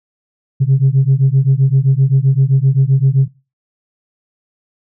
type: beating tone pair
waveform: sine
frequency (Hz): 131.2 / 138.9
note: C3 / C#3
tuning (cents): +5 / +4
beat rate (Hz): 7.7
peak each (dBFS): -10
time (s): 0.6-3.28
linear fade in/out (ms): 20
effects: noise-tail reverb RT60 0.3 s tail -21 dB re dry + tanh soft clip ceiling -4 dBFS